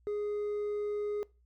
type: tone with hard clipping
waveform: sine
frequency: 415.3 Hz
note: G#4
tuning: in tune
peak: -32 dBFS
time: 0.07-1.23 s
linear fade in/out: 0 ms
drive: 2 dB
effects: noise-tail reverb RT60 0.3 s tail -23 dB re dry + added 60 Hz sine -63 dBFS peak until 1.45 s